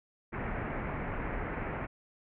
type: low-pass noise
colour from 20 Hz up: pink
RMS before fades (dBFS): -36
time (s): 0.32-1.87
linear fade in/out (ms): 20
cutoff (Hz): 2300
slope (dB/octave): 48
effects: none